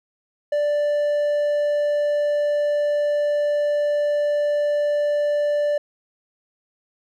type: tone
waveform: triangle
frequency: 587.3 Hz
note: D5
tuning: in tune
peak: -16 dBFS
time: 0.52-5.78 s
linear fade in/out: 5 ms
effects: none